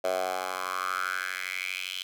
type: tone with high-pass filter sweep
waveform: 10% pulse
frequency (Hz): 92.5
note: F#2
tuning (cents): 0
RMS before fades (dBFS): -32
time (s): 0.04-2.03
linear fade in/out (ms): 5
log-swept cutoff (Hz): 610 to 3100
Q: 5.1
effects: none